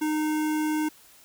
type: tone with notch filter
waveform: square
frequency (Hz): 307.3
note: D#4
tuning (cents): -21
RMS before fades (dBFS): -26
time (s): 0.01-0.89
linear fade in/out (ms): 10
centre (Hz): 4100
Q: 1.4
effects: white hiss -54 dBFS RMS until 1.24 s